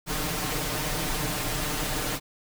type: noise with comb filter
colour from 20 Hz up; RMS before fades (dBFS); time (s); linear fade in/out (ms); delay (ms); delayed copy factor
pink; -29; 0.06-2.2; 50; 6.6; +0.75
effects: none